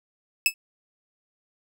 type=tone with exponential decay; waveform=sawtooth; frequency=2610 Hz; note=E7; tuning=18 cents flat; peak=-9 dBFS; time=0.46-0.54 s; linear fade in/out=1 ms; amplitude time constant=16 ms; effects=none